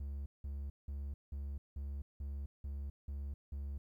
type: tone bursts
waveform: triangle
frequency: 70.1 Hz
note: C#2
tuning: 20 cents sharp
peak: -37 dBFS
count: 9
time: 0-3.78 s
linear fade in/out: 5 ms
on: 260 ms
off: 180 ms
effects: 13-bit